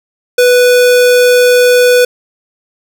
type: tone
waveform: square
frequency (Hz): 493.9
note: B4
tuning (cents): 0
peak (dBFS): -5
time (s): 0.38-2.05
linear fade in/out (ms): 5
effects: none